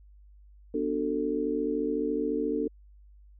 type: chord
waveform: sine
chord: B minor seventh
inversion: none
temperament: just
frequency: 246.9 / 296.3 / 370.4 / 444.5 Hz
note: B3 / D4 / F#4 / A4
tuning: 0 / +15 / +2 / +18 cents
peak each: -34 / -30 / -36 / -30 dBFS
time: 0.74-2.68 s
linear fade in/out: 5 ms
effects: added 50 Hz sine -51 dBFS peak until 3.39 s